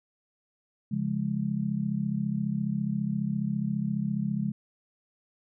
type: chord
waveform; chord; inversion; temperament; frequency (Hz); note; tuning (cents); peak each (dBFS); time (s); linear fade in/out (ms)
sine; Db major; none; just; 138.59 / 173.24 / 207.9; Db3 / F3 / Ab3; 0 / -14 / +2; -32 / -32 / -29; 0.91-4.52; 10
effects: none